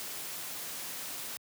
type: noise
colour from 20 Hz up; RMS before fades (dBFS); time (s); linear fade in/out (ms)
white; -40; 0-1.37; 0
effects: high-pass 100 Hz 12 dB/octave